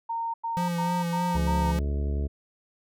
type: tone bursts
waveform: sine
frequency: 920 Hz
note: A#5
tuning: 23 cents flat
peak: -27 dBFS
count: 5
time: 0.09-1.72 s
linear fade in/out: 10 ms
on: 250 ms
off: 95 ms
type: tone with vibrato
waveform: square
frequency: 172.9 Hz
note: F3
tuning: 17 cents flat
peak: -27 dBFS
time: 0.57-1.79 s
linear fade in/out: 0 ms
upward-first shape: sine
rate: 3.3 Hz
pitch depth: 28 cents each way
type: harmonic tone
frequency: 71.2 Hz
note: C#2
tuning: 47 cents sharp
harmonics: 1 / 2 / 3 / 4 / 5 / 6 / 7 / 8 / 9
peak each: -25 / -37 / -39 / -41 / -42 / -41 / -51 / -53 / -47 dBFS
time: 1.34-2.28 s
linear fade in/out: 20 ms
effects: none